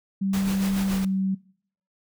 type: tone with pitch glide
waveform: sine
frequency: 194.1 to 191.43 Hz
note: G3 to G3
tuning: -17 to -41 cents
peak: -22 dBFS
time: 0.21-1.35 s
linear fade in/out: 10 ms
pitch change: -24 cents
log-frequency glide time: 0.86-0.95 s
type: noise with tremolo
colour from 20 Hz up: pink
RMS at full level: -32 dBFS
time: 0.33-1.05 s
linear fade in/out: 5 ms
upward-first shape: sine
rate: 7 Hz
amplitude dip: 50%
effects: noise-tail reverb RT60 0.6 s tail -22 dB re dry